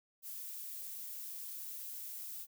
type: noise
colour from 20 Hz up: violet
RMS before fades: -45 dBFS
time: 0.22-2.47 s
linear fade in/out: 50 ms
effects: none